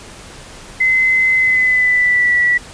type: tone with pitch glide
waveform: sine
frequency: 2048 to 1948.8 Hz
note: C7 to B6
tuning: -38 to -24 cents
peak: -10 dBFS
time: 0.8-2.58 s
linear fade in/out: 10 ms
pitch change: -86 cents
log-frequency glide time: 1.36-2.37 s
effects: pink hiss -36 dBFS RMS until 2.73 s + resampled to 22050 Hz